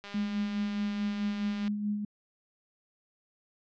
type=click train; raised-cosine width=0.2 ms; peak=-26 dBFS; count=332; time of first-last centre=0.04-1.679 s; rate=202 Hz
type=tone with tremolo; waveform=sine; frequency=207.7 Hz; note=G#3; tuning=in tune; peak=-27 dBFS; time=0.14-2.05 s; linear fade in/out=5 ms; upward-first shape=sine; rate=4.7 Hz; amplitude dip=45%
effects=low-pass 4000 Hz 12 dB/octave